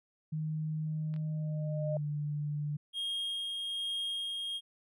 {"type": "tone with pitch glide", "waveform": "sine", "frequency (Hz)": [155.56, 147.85], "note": ["D#3", "D3"], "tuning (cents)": [0, 12], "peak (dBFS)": -32, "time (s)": [0.32, 2.77], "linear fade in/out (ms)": 10, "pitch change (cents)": -88, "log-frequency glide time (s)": [1.36, 2.05]}
{"type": "tone with exponential growth", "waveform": "sine", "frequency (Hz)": 611, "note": "D#5", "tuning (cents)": -32, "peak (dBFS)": -31, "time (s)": [0.86, 1.97], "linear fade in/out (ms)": 2, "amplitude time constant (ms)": 240}
{"type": "clicks", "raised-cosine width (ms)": 0.3, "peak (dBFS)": [-38, -40], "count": 2, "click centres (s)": [1.14, 1.163]}
{"type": "tone with tremolo", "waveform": "triangle", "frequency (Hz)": 3245, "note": "G#7", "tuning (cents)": -41, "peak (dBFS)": -31, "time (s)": [2.93, 4.61], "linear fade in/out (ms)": 50, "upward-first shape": "sine", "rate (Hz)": 1.2, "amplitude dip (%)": 25}
{"effects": []}